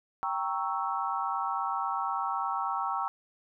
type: chord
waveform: sine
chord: G diminished seventh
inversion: none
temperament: equal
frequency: 784 / 932.3 / 1108.7 / 1318.5 Hz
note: G5 / Bb5 / Db6 / Fb6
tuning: 0 / 0 / 0 / 0 cents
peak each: -34 dBFS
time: 0.23-3.08 s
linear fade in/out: 0 ms
effects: none